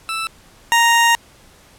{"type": "tone pair in turn", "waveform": "20% pulse", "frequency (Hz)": [1322, 932.7], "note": ["E6", "A#5"], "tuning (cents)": [5, 1], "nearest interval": "tritone", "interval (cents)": 604, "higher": "first", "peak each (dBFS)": [-16, -6], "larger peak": "second", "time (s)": [[0.09, 0.27], [0.72, 1.15]], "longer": "second", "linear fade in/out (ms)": 0, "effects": ["pink hiss -48 dBFS RMS until 1.78 s", "low-pass 12000 Hz 12 dB/octave"]}